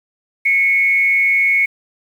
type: tone with frequency modulation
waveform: sine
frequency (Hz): 2200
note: C#7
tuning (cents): -14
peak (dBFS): -11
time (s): 0.45-1.66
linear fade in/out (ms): 10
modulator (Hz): 166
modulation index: 0.37
effects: 7-bit